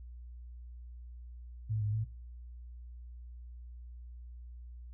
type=tone with pitch steps; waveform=sine; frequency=108.6 / 104.8 / 109.9 Hz; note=A2 / G#2 / A2; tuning=-22 / +16 / -2 cents; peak=-30 dBFS; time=1.69-2.05 s; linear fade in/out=20 ms; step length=120 ms; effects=noise-tail reverb RT60 0.5 s tail -22 dB re dry + added 60 Hz sine -45 dBFS peak until 4.93 s